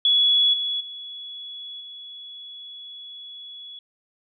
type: tone with level steps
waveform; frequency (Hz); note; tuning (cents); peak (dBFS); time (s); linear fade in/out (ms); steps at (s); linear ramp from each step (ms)
sine; 3384; G#7; +32; -15 / -23 / -34 / -37; 0.05-3.79; 2; 0.53 / 0.8 / 1.8; 10
effects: none